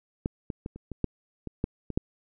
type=clicks; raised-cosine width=3 ms; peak=-14 / -19 / -21 / -29 / -23 / -12 / -22 / -13 / -21 / -11 dBFS; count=10; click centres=0.259 / 0.502 / 0.661 / 0.76 / 0.917 / 1.043 / 1.473 / 1.641 / 1.903 / 1.975 s; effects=none